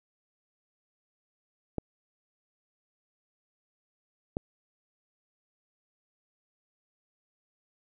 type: clicks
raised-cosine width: 2 ms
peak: -17 dBFS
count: 2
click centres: 1.783 / 4.369 s
effects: none